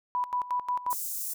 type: tone with tremolo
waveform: sine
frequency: 987.8 Hz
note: B5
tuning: in tune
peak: -25 dBFS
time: 0.15-0.93 s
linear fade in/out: 0 ms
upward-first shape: square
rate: 5.6 Hz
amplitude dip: 80%
type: high-pass noise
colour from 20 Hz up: white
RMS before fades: -34 dBFS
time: 0.9-1.34 s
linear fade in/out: 10 ms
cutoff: 6600 Hz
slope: 24 dB/octave
effects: none